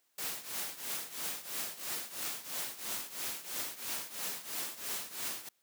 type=noise with tremolo; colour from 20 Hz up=white; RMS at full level=-36 dBFS; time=0.18-5.49 s; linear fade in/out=5 ms; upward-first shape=triangle; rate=3 Hz; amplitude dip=85%; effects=white hiss -75 dBFS RMS until 5.62 s + high-pass 150 Hz 12 dB/octave